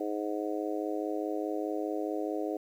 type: harmonic tone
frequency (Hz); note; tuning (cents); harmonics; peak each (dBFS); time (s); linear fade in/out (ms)
104.8; G#2; +16; 3 / 4 / 5 / 6 / 7; -34 / -36 / -38 / -40 / -41; 0-2.57; 5
effects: 10-bit